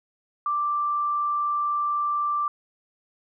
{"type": "tone", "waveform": "sine", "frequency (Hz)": 1176, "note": "D6", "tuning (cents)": 2, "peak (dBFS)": -22, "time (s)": [0.46, 2.48], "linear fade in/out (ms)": 2, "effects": []}